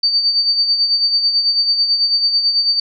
sine tone with tremolo, 4600 Hz, D8, 37 cents flat, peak -10 dBFS, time 0.03-2.8 s, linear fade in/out 5 ms, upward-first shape sine, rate 9.1 Hz, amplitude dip 55%, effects none

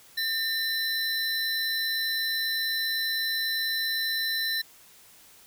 square tone pair together, 1805 / 4016 Hz, A6 / B7, +44 / +28 cents, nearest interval octave + major second, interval 1384 cents, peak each -30 / -29 dBFS, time 0.17-4.62 s, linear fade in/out 10 ms, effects white hiss -54 dBFS RMS until 5.46 s

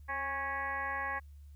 sine tone with frequency modulation, 1380 Hz, F6, 21 cents flat, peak -33 dBFS, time 0.08-1.2 s, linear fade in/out 20 ms, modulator 279 Hz, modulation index 2.4, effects added 72 Hz sine -49 dBFS peak until 1.55 s + white hiss -75 dBFS RMS until 1.55 s

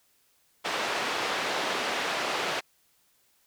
pink band-pass noise, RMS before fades -30 dBFS, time 0.64-2.61 s, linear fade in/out 20 ms, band 470 to 4000 Hz, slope 12 dB/octave, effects white hiss -67 dBFS RMS until 3.46 s

